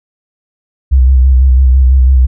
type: tone with vibrato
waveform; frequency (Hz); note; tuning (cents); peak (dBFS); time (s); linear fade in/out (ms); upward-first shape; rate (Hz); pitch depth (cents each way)
sine; 64.8; C2; -16; -3; 0.91-2.27; 20; square; 6; 42
effects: none